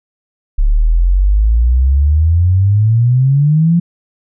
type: exponential sweep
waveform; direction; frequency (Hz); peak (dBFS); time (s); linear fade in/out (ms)
sine; up; 34.65 to 174.61; -7; 0.58-3.8; 10
effects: none